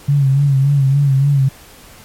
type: tone with vibrato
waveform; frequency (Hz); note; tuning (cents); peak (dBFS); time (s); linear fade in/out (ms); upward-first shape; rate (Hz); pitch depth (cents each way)
sine; 138.59; C#3; 0; -9; 0.08-1.49; 10; sine; 3.5; 62
effects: pink hiss -41 dBFS RMS until 2.04 s + MP3 64 kbps